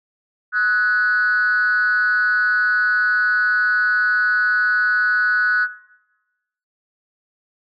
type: tone with frequency modulation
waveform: sine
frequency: 1480 Hz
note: F#6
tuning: in tune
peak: -14 dBFS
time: 0.52-5.68 s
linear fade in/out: 50 ms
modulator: 206 Hz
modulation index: 0.6
effects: noise-tail reverb RT60 1.0 s tail -17 dB re dry + tanh soft clip ceiling -11 dBFS